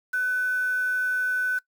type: tone with quantisation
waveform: sine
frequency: 1502 Hz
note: F#6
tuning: 26 cents sharp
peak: -22 dBFS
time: 0.13-1.59 s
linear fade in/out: 10 ms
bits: 7
effects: noise-tail reverb RT60 0.1 s tail -21 dB re dry